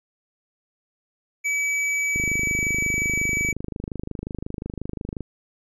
square tone, 2289 Hz, D7, 45 cents flat, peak -22 dBFS, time 1.44-3.53 s, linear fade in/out 20 ms
click train, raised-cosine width 3 ms, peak -17 dBFS, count 79, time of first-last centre 2.16-5.207 s, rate 25.6 Hz
effects resampled to 24000 Hz

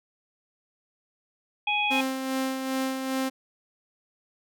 harmonic tone, 833 Hz, G#5, 5 cents sharp, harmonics 1 / 3 / 4, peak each -28 / -25 / -31 dBFS, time 1.67-2.01 s, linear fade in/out 5 ms
sawtooth tone with tremolo, 263.9 Hz, C4, 15 cents sharp, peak -21 dBFS, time 1.9-3.3 s, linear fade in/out 20 ms, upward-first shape sine, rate 2.5 Hz, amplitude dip 45%
effects none

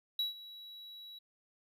triangle tone with ADSR envelope, 3900 Hz, B7, 23 cents flat, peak -28 dBFS, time 0.19-1.19 s, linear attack 3 ms, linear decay 140 ms, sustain -18 dB, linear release 9 ms, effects none

